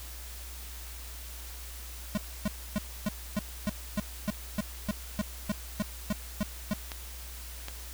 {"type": "tone bursts", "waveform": "square", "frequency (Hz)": 208.1, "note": "G#3", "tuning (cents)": 4, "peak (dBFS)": -27, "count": 16, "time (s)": [2.15, 6.734], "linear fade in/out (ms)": 0, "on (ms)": 24, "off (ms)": 280}
{"type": "clicks", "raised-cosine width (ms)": 0.2, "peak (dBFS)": -20, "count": 2, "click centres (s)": [6.918, 7.684]}
{"effects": ["added 60 Hz sine -42 dBFS peak until 7.93 s", "white hiss -46 dBFS RMS until 7.93 s"]}